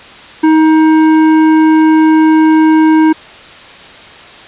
triangle tone with hard clipping, 315 Hz, D#4, 21 cents sharp, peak -6 dBFS, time 0.43-3.13 s, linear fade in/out 10 ms, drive 15 dB, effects white hiss -33 dBFS RMS until 4.47 s + resampled to 8000 Hz

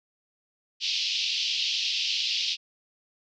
pink band-pass noise, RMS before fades -28 dBFS, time 0.8-2.57 s, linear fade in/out 50 ms, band 2700 to 5300 Hz, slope 48 dB/octave, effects none

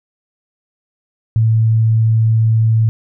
sine tone, 111.8 Hz, A2, 28 cents sharp, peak -9 dBFS, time 1.36-2.89 s, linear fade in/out 0 ms, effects none

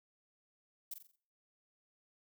violet noise with echo, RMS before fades -42 dBFS, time 0.91-0.94 s, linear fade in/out 5 ms, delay 44 ms, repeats 5, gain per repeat -7 dB, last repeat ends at 1.16 s, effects noise-tail reverb RT60 0.5 s tail -22 dB re dry

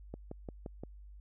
click train, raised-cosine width 2 ms, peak -28 dBFS, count 5, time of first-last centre 0.14-0.836 s, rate 5.75 Hz, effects added 50 Hz sine -49 dBFS peak until 1.2 s

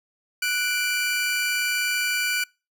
sawtooth tone pair together, 1479.8 / 2349 Hz, F#6 / D7, 0 / 0 cents, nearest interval minor sixth, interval 800 cents, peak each -22 dBFS, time 0.42-2.44 s, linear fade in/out 5 ms, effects noise-tail reverb RT60 0.3 s tail -26 dB re dry

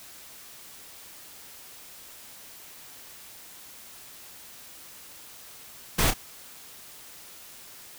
pink noise with echo, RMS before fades -22 dBFS, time 5.98-6.11 s, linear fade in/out 10 ms, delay 30 ms, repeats 1, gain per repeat -8 dB, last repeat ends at 6.14 s, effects white hiss -47 dBFS RMS until 7.98 s

